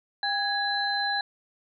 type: tone cluster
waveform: sine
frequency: 799 / 1668 / 4051 Hz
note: G5 / G#6 / B7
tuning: +33 / +7 / +43 cents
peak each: -29 dBFS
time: 0.23-1.21 s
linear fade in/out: 2 ms
effects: none